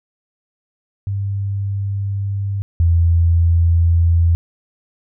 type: tone pair in turn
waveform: sine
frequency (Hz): 99.3 / 84.31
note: G2 / E2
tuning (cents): +23 / +40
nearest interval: minor third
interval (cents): 283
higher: first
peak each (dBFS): -18 / -10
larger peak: second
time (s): 1.07-2.62 / 2.8-4.35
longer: neither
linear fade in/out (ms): 0
effects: none